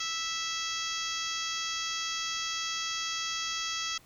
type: harmonic tone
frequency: 657 Hz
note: E5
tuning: 6 cents flat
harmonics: 2 / 3 / 4 / 5 / 6 / 7 / 8 / 9 / 10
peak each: -39 / -41 / -41 / -37 / -44 / -41 / -40 / -42 / -41 dBFS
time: 0-3.98 s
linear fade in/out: 5 ms
effects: pink hiss -59 dBFS RMS until 4.05 s